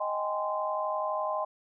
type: chord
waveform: sine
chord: Ab major seventh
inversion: second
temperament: just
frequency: 623 / 778.7 / 830.6 / 1038.3 Hz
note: Eb5 / G5 / Ab5 / C6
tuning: +2 / -12 / 0 / -14 cents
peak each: -32 / -37 / -37 / -32 dBFS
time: 0-1.45 s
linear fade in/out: 10 ms
effects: none